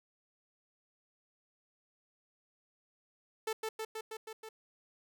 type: tone with echo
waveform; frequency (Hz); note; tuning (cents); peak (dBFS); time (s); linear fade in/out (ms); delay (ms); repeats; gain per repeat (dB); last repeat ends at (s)
sawtooth; 440; A4; 0; -29; 3.47-3.53; 5; 160; 6; -2; 4.49
effects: none